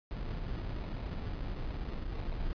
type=noise with sample-and-hold; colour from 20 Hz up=brown; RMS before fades=-37 dBFS; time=0.11-2.53 s; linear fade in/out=0 ms; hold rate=1575 Hz; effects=resampled to 11025 Hz